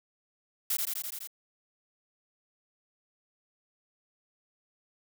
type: noise with echo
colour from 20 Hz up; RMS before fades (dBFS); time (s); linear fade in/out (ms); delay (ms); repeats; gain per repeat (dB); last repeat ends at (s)
blue; -29; 0.7-0.77; 5; 84; 6; -2; 1.274
effects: none